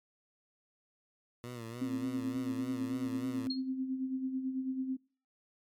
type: tone with vibrato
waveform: 15% pulse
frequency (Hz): 118.2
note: A#2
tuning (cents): +24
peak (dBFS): -35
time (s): 1.44-3.47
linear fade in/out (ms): 0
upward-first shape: sine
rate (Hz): 3.4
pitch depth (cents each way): 80
type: tone with tremolo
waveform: sine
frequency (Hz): 261.6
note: C4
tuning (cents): 0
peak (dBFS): -30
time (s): 1.81-4.97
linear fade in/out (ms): 10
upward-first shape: sine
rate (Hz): 9.1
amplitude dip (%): 55
type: tone with exponential decay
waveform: sine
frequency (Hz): 4273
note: C8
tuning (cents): +36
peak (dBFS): -31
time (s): 3.5-3.62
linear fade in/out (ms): 5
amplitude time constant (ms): 26
effects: noise-tail reverb RT60 0.4 s tail -24 dB re dry + MP3 96 kbps